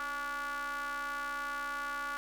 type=ring-modulated tone; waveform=square; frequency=146.83 Hz; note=D3; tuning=in tune; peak=-33 dBFS; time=0-2.17 s; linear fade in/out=0 ms; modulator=1290 Hz; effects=none